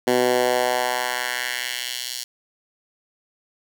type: tone with high-pass filter sweep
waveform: 10% pulse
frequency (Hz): 124.5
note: B2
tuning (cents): +14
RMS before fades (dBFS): -23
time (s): 0.07-2.24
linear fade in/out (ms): 5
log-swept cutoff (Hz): 300 to 4600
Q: 1.4
effects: none